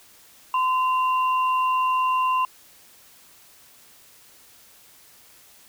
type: tone pair together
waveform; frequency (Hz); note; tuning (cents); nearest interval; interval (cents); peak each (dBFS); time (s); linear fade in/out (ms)
sine; 1026.1 / 2768; C6 / F7; -34 / -16; octave + perfect fourth; 1718; -19 / -31; 0.54-2.45; 2
effects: white hiss -52 dBFS RMS until 5.68 s